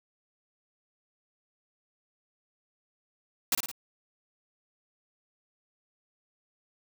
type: noise with echo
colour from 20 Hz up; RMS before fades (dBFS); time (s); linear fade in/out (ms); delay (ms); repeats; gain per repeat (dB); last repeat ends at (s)
white; -25; 3.52-3.55; 2; 55; 3; -5; 3.715
effects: none